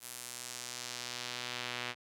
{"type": "tone with band-pass filter sweep", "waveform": "sawtooth", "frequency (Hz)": 122.7, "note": "B2", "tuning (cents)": -11, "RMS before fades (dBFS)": -42, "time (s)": [0, 1.95], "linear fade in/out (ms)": 50, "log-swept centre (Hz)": [11000, 2600], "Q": 1.1, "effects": []}